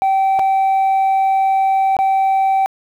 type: tone with dropouts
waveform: sine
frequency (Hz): 773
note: G5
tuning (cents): -24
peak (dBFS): -9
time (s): 0.02-2.66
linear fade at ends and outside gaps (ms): 0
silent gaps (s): 0.39-0.394 / 1.967-1.989
effects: tanh soft clip ceiling -11 dBFS + 8-bit